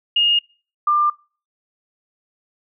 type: tone pair in turn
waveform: sine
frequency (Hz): 2847 / 1193.6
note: F7 / D6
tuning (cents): +33 / +28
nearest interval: octave + minor third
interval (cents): 1505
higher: first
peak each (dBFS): -13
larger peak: neither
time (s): 0.16-0.39 / 0.87-1.1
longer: neither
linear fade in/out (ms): 5
effects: noise-tail reverb RT60 0.4 s tail -26 dB re dry